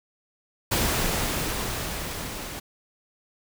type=noise with level ramp; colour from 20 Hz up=pink; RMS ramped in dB=-23 to -36 dBFS; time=0.71-2.6 s; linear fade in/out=10 ms; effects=none